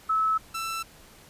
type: tone pair in turn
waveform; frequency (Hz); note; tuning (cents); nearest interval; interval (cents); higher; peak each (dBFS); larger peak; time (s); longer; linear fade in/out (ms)
sine / sawtooth; 1300 / 1331.9; E6 / E6; -24 / +17; unison; 41; second; -21 / -26; first; 0.09-0.38 / 0.54-0.83; neither; 10
effects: pink hiss -52 dBFS RMS until 1.29 s + resampled to 32000 Hz